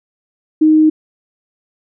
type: tone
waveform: sine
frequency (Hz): 311.1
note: D#4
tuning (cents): 0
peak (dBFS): -6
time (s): 0.61-0.9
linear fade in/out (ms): 10
effects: none